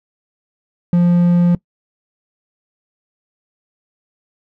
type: tone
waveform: triangle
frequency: 174.61 Hz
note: F3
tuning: in tune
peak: -7 dBFS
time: 0.93-1.55 s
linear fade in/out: 2 ms
effects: noise-tail reverb RT60 0.1 s tail -21 dB re dry